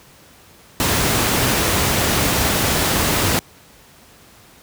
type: noise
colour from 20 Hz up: pink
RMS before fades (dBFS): -17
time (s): 0.8-3.39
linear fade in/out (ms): 0
effects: pink hiss -47 dBFS RMS until 4.62 s + high-pass 60 Hz 12 dB/octave